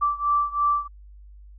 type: beating tone pair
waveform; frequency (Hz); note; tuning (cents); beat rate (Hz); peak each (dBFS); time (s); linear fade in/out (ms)
sine; 1166 / 1169; D6 / D6; -13 / -8; 3; -22 / -24; 0.01-0.88; 20
effects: added 50 Hz sine -43 dBFS peak until 1.58 s